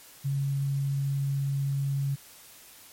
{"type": "tone", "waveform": "sine", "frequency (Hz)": 138.59, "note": "C#3", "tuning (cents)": 0, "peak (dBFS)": -25, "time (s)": [0.24, 2.16], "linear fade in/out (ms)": 20, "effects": ["white hiss -51 dBFS RMS until 2.92 s", "MP3 64 kbps"]}